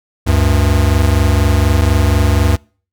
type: tone pair together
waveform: square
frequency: 71.69 / 95.8 Hz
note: D2 / G2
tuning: -41 / -39 cents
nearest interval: perfect fourth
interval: 502 cents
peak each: -13 dBFS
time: 0.26-2.57 s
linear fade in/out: 20 ms
effects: noise-tail reverb RT60 0.4 s tail -26 dB re dry